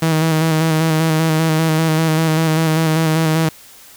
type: tone with vibrato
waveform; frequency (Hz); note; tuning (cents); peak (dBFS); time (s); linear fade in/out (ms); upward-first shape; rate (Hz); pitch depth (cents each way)
sawtooth; 159.6; D#3; +44; -9; 0.02-3.49; 5; square; 5.1; 27
effects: white hiss -42 dBFS RMS until 3.96 s